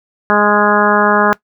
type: harmonic tone with a mistuned harmonic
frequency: 207.7 Hz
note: G#3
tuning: in tune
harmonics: 1 / 2 / 3 / 4 / 5 / 6 / 7 / 8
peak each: -17 / -17 / -17 / -17 / -17 / -17 / -17 / -17 dBFS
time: 0.3-1.33 s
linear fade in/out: 0 ms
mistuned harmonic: 7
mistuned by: -16 cents
effects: noise-tail reverb RT60 0.1 s tail -19 dB re dry